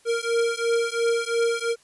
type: beating tone pair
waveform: square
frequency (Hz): 463.6 / 466.5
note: A#4 / A#4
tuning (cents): -10 / +1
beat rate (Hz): 2.9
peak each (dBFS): -25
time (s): 0.05-1.76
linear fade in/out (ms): 50
effects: white hiss -58 dBFS RMS until 1.83 s + resampled to 24000 Hz